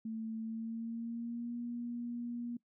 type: tone with pitch glide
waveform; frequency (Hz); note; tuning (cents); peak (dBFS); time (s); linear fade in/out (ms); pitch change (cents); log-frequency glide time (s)
sine; 222.7 to 238.7; A3 to A#3; +21 to +41; -37; 0.05-2.57; 5; +120; 0.4-1.56
effects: noise-tail reverb RT60 0.1 s tail -21 dB re dry